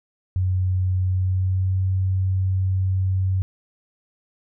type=tone with pitch glide; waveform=sine; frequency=92.5 to 94.28 Hz; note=F#2 to F#2; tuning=0 to +33 cents; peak=-18 dBFS; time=0.36-3.42 s; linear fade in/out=0 ms; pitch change=+33 cents; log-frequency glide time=1.03-1.83 s; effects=none